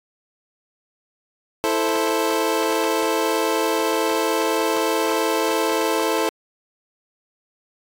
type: chord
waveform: 25% pulse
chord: A minor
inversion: second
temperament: equal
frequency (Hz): 329.6 / 440 / 523.3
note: E4 / A4 / C5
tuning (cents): 0 / 0 / 0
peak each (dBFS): -20 / -18 / -21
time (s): 1.64-6.29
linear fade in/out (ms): 0
effects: AAC 64 kbps